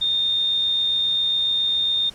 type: tone with amplitude modulation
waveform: sine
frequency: 3647 Hz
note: A#7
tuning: 39 cents flat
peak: -17 dBFS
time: 0.01-2.1 s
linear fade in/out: 10 ms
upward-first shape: sine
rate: 67.3 Hz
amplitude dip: 25%
effects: pink hiss -46 dBFS RMS until 2.14 s + low-pass 10000 Hz 12 dB/octave